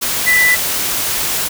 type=tone in noise; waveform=sine; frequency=1985 Hz; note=B6; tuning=8 cents sharp; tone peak=-9 dBFS; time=0.26-0.56 s; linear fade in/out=20 ms; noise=white; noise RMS=-18 dBFS; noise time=0.01-1.49 s; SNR=+6 dB; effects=none